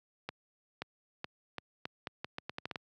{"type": "accelerating click train", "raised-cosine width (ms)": 0.3, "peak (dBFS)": -21, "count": 13, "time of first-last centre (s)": [0.29, 2.758], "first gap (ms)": 530, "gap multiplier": 0.8, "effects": ["high-pass 100 Hz 12 dB/octave"]}